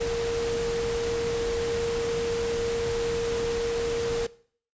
sine tone in noise, 465.9 Hz, A#4, 1 cent flat, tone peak -25 dBFS, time 0-4.27 s, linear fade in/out 10 ms, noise pink, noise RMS -34 dBFS, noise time 0-4.27 s, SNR +6 dB, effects noise-tail reverb RT60 0.5 s tail -19 dB re dry + resampled to 16000 Hz

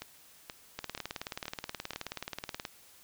two click trains, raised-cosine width 0.2 ms, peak -22 / -19 dBFS, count 5 / 36, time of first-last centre 0.02-1.934 / 0.79-2.652 s, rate 2.09 / 18.8 Hz, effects white hiss -58 dBFS RMS until 3.03 s

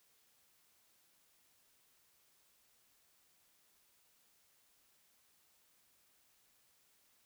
silence, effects white hiss -72 dBFS RMS until 7.25 s

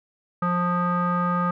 square tone with low-pass filter, 176.5 Hz, F3, 19 cents sharp, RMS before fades -23 dBFS, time 0.42-1.51 s, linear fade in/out 5 ms, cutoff 1300 Hz, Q 8.9, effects none

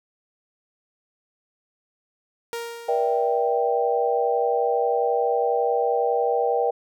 sawtooth tone with exponential decay, 467.1 Hz, A#4, 3 cents sharp, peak -23 dBFS, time 2.53-3.68 s, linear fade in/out 0 ms, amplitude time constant 250 ms
sine chord, E half-diminished seventh, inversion second, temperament equal with one note detuned, 477.1 / 587.3 / 659.3 / 784 Hz, Bb4 / D5 / E5 / G5, +40 / 0 / 0 / 0 cents, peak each -22 / -28 / -28 / -24 dBFS, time 2.88-6.71 s, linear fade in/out 10 ms
effects none

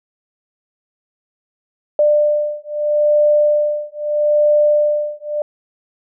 sine beating tone pair, 595 / 595.78 Hz, D5 / D5, +22 / +25 cents, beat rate 0.78 Hz, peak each -15 dBFS, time 1.99-5.42 s, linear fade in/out 2 ms, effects none

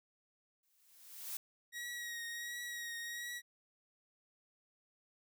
blue noise with exponential growth, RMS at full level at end -40 dBFS, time 0.63-1.37 s, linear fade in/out 2 ms, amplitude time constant 160 ms
sawtooth tone with vibrato, 1896 Hz, A#6, 29 cents sharp, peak -38 dBFS, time 1.72-3.42 s, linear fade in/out 50 ms, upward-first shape triangle, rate 1.4 Hz, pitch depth 34 cents each way
effects none

